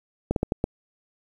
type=slowing click train; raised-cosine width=2 ms; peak=-9 dBFS; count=5; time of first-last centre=0.31-0.641 s; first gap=52 ms; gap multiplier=1.32; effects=8-bit